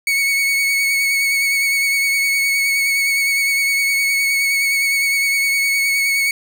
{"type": "tone with vibrato", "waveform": "40% pulse", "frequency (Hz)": 2218, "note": "C#7", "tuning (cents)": 0, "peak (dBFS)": -14, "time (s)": [0.07, 6.31], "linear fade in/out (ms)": 2, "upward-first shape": "triangle", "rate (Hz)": 9.7, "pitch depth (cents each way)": 25, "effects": []}